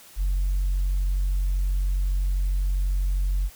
sine tone, 46.25 Hz, F#1, in tune, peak -19 dBFS, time 0.16-3.5 s, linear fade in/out 50 ms, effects tanh soft clip ceiling -18 dBFS + white hiss -49 dBFS RMS until 3.55 s

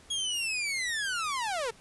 sawtooth linear sweep, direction down, 3322 to 430.2 Hz, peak -26 dBFS, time 0.1-1.71 s, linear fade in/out 10 ms, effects pink hiss -56 dBFS RMS until 1.8 s + resampled to 24000 Hz

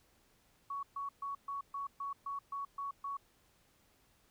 sine tone bursts, 1118 Hz, C#6, 14 cents sharp, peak -37 dBFS, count 10, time 0.7-3.17 s, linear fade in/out 5 ms, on 130 ms, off 130 ms, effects pink hiss -70 dBFS RMS until 4.3 s

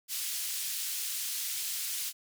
white band-pass noise, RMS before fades -35 dBFS, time 0.08-2.13 s, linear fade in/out 50 ms, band 2800 to 16000 Hz, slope 12 dB/octave, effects none

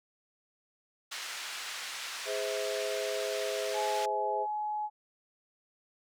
pink band-pass noise, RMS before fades -40 dBFS, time 1.11-4.06 s, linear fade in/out 10 ms, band 1500 to 6900 Hz, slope 12 dB/octave
sine chord, Ab augmented, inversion none, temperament just, 415.3 / 519.1 / 648.9 Hz, Ab4 / C5 / E5, 0 / -14 / -27 cents, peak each -36 dBFS, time 2.25-4.47 s, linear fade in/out 50 ms
sine tone, 846 Hz, G#5, 32 cents sharp, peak -31 dBFS, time 3.73-4.9 s, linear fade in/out 50 ms
effects none

